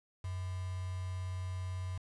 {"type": "tone with quantisation", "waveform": "sine", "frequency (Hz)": 91.8, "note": "F#2", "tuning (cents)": -13, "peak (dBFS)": -36, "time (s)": [0.24, 1.98], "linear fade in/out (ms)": 5, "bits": 8, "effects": ["resampled to 24000 Hz"]}